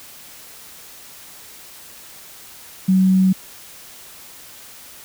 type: tone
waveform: sine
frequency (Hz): 188.2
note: F#3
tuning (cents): +30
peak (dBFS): -11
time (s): 2.88-3.33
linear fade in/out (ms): 10
effects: white hiss -41 dBFS RMS until 5.04 s